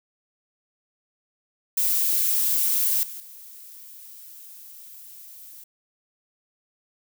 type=noise with level steps; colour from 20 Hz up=violet; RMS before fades=-22 / -37 / -44 dBFS; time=1.77-5.64 s; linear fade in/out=5 ms; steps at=3.03 / 3.2 s; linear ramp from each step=2 ms; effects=none